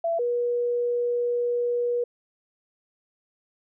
sine tone pair in turn, 670 / 482.1 Hz, E5 / B4, +28 / -42 cents, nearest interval tritone, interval 570 cents, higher first, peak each -22 dBFS, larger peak neither, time 0.04-0.19 / 0.19-2.04 s, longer second, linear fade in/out 5 ms, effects none

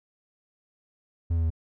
triangle tone with pitch steps, 83.8 / 82.36 / 80.95 Hz, E2 / E2 / E2, +29 / -1 / -31 cents, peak -20 dBFS, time 1.3-1.504 s, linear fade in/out 10 ms, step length 68 ms, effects none

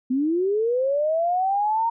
sine linear sweep, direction up, 246.9 to 932.3 Hz, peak -19 dBFS, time 0.1-1.9 s, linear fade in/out 10 ms, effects none

